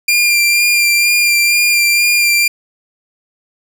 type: tone with vibrato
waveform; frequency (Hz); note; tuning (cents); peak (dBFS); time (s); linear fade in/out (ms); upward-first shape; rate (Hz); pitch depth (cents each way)
sawtooth; 2390; D7; +30; -6; 0.08-2.48; 5; sine; 2.1; 18
effects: none